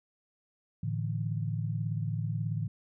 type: chord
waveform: sine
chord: A suspended fourth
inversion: none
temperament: just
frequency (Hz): 110 / 146.67 / 165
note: A2 / D3 / E3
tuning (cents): 0 / -2 / +2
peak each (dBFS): -32 / -35 / -36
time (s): 0.83-2.68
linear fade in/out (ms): 5
effects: none